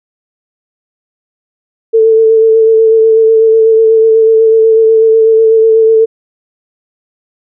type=tone with vibrato; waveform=sine; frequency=445.4 Hz; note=A4; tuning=21 cents sharp; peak=-3 dBFS; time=1.93-6.06 s; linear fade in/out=20 ms; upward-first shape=sine; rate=8.1 Hz; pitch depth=20 cents each way; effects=none